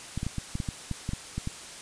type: clicks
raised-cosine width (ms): 5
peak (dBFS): -18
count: 12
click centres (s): 0.176 / 0.231 / 0.266 / 0.383 / 0.554 / 0.602 / 0.688 / 0.913 / 1.091 / 1.134 / 1.38 / 1.474
effects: white hiss -43 dBFS RMS until 1.81 s + resampled to 22050 Hz